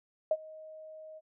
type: tone with ADSR envelope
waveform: sine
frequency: 627 Hz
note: D#5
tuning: 13 cents sharp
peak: -22 dBFS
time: 0.31-1.21 s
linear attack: 3 ms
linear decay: 48 ms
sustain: -23 dB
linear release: 37 ms
effects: none